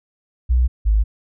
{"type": "tone pair in turn", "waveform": "sine", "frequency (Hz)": [61.74, 52.75], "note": ["B1", "G#1"], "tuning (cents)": [0, 28], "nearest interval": "minor third", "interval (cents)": 272, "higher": "first", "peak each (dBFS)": -12, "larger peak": "neither", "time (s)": [[0.49, 0.68], [0.85, 1.04]], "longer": "neither", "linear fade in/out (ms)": 20, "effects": []}